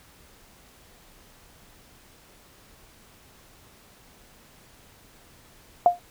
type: tone with exponential decay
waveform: sine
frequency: 705 Hz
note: F5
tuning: 16 cents sharp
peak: -9 dBFS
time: 5.86-5.99 s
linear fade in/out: 1 ms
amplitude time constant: 28 ms
effects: pink hiss -54 dBFS RMS until 6.1 s